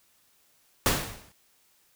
pink noise with exponential decay, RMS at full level -20 dBFS, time 0.86-1.32 s, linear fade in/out 0 ms, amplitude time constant 100 ms, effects white hiss -65 dBFS RMS until 1.95 s

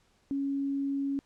sine tone, 277.2 Hz, C#4, in tune, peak -28 dBFS, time 0.31-1.19 s, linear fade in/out 0 ms, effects pink hiss -68 dBFS RMS until 1.25 s + low-pass 8000 Hz 12 dB/octave

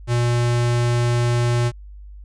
square tone, 120 Hz, B2, 49 cents flat, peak -17 dBFS, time 0.07-1.72 s, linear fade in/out 50 ms, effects added 50 Hz sine -36 dBFS peak until 2.24 s + resampled to 22050 Hz

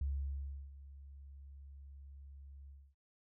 sine tone with ADSR envelope, 69.3 Hz, C#2, in tune, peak -33 dBFS, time 0.01-2.95 s, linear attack 4 ms, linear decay 690 ms, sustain -17 dB, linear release 260 ms, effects none

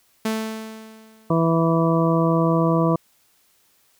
sawtooth tone with exponential decay, 220.2 Hz, A3, 2 cents sharp, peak -16 dBFS, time 0.25-1.5 s, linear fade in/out 5 ms, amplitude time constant 270 ms
harmonic tone, 164.81 Hz, E3, in tune, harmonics 1 / 2 / 3 / 4 / 6 / 7, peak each -19 / -22 / -24 / -25 / -27 / -27 dBFS, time 1.3-2.96 s, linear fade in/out 5 ms
effects white hiss -61 dBFS RMS until 3.99 s

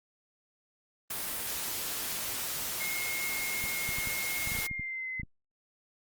white noise, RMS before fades -35 dBFS, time 1.1-4.67 s, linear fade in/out 5 ms
sine tone with pitch glide, 2151 to 2049 Hz, C7 to C7, +47 to -37 cents, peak -34 dBFS, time 2.8-5.22 s, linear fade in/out 10 ms, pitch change -84 cents, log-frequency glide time 4.58-5.09 s
clicks, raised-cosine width 5 ms, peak -28 dBFS, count 12, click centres 3.64 / 3.891 / 3.986 / 4.073 / 4.474 / 4.519 / 4.552 / 4.588 / 4.713 / 4.796 / 5.198 / 5.233 s
effects Opus 32 kbps

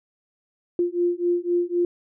sine beating tone pair, 348 / 351.9 Hz, F4 / F4, -6 / +13 cents, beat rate 3.9 Hz, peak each -23 dBFS, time 0.79-1.85 s, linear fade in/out 2 ms, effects none

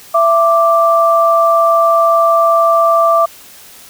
sine tone pair together, 667.7 / 1174.7 Hz, E5 / D6, +22 / 0 cents, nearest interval minor seventh, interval 978 cents, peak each -10 dBFS, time 0.14-3.26 s, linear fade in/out 10 ms, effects white hiss -38 dBFS RMS until 3.89 s

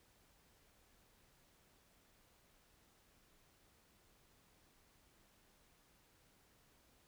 silence, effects pink hiss -71 dBFS RMS until 7.07 s

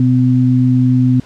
sine tone pair together, 125.19 / 254.1 Hz, B2 / B3, +24 / +49 cents, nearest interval octave, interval 1225 cents, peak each -11 dBFS, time 0-1.2 s, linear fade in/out 2 ms, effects pink hiss -43 dBFS RMS until 1.25 s + low-pass 6000 Hz 12 dB/octave

